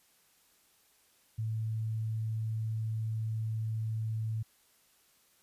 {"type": "tone", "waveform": "sine", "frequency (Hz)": 110.7, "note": "A2", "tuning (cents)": 11, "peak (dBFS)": -31, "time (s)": [1.38, 4.43], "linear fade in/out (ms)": 10, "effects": ["white hiss -67 dBFS RMS until 5.42 s", "resampled to 32000 Hz"]}